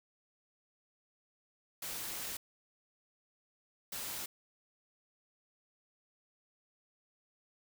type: noise bursts at uneven times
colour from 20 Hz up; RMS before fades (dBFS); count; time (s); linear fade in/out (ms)
white; -41; 2; 1.82-2.37 / 3.92-4.26; 5
effects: none